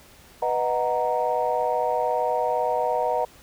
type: chord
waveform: sine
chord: B major seventh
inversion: none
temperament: equal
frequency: 493.9 / 622.3 / 740 / 932.3 Hz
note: B4 / D#5 / F#5 / A#5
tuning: 0 / 0 / 0 / 0 cents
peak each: -26 dBFS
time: 0.42-3.25 s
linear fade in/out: 5 ms
effects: tanh soft clip ceiling -12 dBFS + pink hiss -51 dBFS RMS until 3.42 s